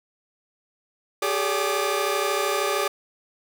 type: tone cluster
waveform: sawtooth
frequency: 390.7 / 423.6 / 572 / 1200 Hz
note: G4 / G#4 / D5 / D6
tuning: -6 / +34 / -46 / +37 cents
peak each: -24 dBFS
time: 1.22-2.88 s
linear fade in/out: 5 ms
effects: none